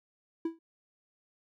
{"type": "tone with exponential decay", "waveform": "triangle", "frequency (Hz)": 328.8, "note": "E4", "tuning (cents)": -4, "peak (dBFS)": -24, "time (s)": [0.45, 0.59], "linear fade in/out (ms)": 5, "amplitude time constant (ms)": 30, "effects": []}